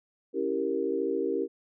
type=chord; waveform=sine; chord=C# diminished seventh; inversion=none; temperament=equal; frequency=277.2 / 329.6 / 392 / 466.2 Hz; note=C#4 / E4 / G4 / Bb4; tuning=0 / 0 / 0 / 0 cents; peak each=-34 / -33 / -30 / -31 dBFS; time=0.33-1.48 s; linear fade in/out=50 ms; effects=none